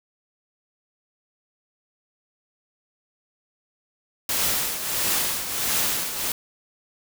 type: noise with tremolo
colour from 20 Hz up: white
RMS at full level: -22 dBFS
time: 4.29-6.32 s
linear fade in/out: 2 ms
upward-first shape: triangle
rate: 1.5 Hz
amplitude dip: 65%
effects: none